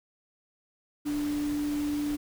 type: tone in noise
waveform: sine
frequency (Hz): 293.7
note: D4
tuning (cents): 0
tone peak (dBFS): -27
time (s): 1.05-2.17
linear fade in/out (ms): 20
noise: pink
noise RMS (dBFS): -42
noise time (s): 1.05-2.17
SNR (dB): +12
effects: none